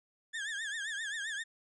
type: tone with vibrato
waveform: 35% pulse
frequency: 1714 Hz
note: A6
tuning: 46 cents flat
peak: -34 dBFS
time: 0.33-1.44 s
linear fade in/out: 20 ms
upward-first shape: triangle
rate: 7.6 Hz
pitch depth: 150 cents each way
effects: resampled to 22050 Hz